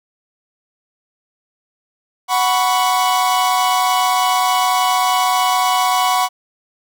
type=chord; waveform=45% pulse; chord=F# suspended fourth; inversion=none; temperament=equal with one note detuned; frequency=740 / 987.8 / 1117.7 Hz; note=F#5 / B5 / C#6; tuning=0 / 0 / +14 cents; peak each=-17 / -18 / -19 dBFS; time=2.28-6.29 s; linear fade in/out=50 ms; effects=none